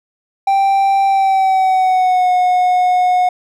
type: tone with pitch glide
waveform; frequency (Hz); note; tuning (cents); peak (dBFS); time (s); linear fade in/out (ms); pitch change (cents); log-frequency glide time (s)
triangle; 784 to 727.3; G5 to F#5; 0 to -30; -8; 0.47-3.29; 5; -130; 1.06-2.31
effects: none